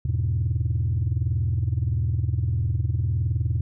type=chord; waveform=sine; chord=E major; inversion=none; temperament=equal; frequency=82.41 / 103.83 / 123.47 Hz; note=E2 / G#2 / B2; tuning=0 / 0 / 0 cents; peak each=-24 dBFS; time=0.05-3.61 s; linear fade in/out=5 ms; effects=tanh soft clip ceiling -16 dBFS